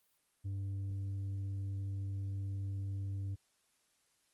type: tone with tanh clipping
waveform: sine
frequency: 98 Hz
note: G2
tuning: in tune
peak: -37 dBFS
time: 0.44-3.36 s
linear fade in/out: 20 ms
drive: 4 dB
effects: white hiss -75 dBFS RMS until 4.33 s + Opus 32 kbps